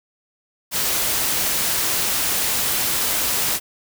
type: noise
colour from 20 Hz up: white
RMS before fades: -21 dBFS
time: 0.71-3.6 s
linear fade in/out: 50 ms
effects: none